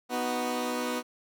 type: chord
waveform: 15% pulse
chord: B major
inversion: none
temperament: equal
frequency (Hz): 246.9 / 311.1 / 370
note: B3 / D#4 / F#4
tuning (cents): 0 / 0 / 0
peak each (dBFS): -24 / -30 / -30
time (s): 0.09-1.03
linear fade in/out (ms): 50
effects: none